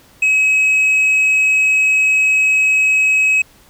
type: tone with tanh clipping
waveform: sine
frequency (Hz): 2555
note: D#7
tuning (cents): +45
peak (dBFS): -11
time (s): 0.22-3.42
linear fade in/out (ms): 5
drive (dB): 3
effects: pink hiss -48 dBFS RMS until 3.69 s